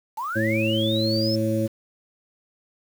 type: linear sweep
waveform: sine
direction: up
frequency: 830.6 to 5340 Hz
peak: -26 dBFS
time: 0.17-1.36 s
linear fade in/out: 10 ms
type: harmonic tone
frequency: 110 Hz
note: A2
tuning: in tune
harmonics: 1 / 2 / 3 / 5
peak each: -26 / -26 / -26 / -26 dBFS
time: 0.35-1.68 s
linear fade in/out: 20 ms
effects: 7-bit